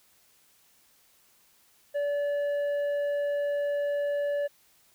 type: tone with tanh clipping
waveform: sine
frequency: 576 Hz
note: D5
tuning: 34 cents flat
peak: -27 dBFS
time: 1.94-4.48 s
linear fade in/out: 20 ms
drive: 6 dB
effects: white hiss -63 dBFS RMS until 4.94 s